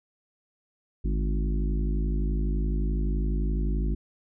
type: harmonic tone with a mistuned harmonic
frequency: 51.7 Hz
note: G#1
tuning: 7 cents flat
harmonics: 1 / 3 / 4 / 5 / 6 / 7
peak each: -24 / -34 / -36 / -38 / -40 / -41 dBFS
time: 1.04-3.95 s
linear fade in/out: 10 ms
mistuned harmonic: 3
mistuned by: -93 cents
effects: none